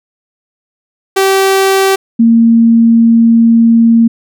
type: tone pair in turn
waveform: sawtooth / sine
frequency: 386.6 / 229.9 Hz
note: G4 / A#3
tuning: -24 / -24 cents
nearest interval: major sixth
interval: 900 cents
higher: first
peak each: -3 dBFS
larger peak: neither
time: 1.16-1.96 / 2.19-4.08 s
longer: second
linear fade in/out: 10 ms
effects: none